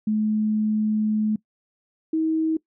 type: tone pair in turn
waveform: sine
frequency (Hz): 214.5 / 318.9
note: A3 / D#4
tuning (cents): -44 / +43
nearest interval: perfect fifth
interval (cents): 687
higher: second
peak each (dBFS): -19 / -19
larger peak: neither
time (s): 0.07-1.36 / 2.13-2.57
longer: first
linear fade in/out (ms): 5
effects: noise-tail reverb RT60 0.1 s tail -21 dB re dry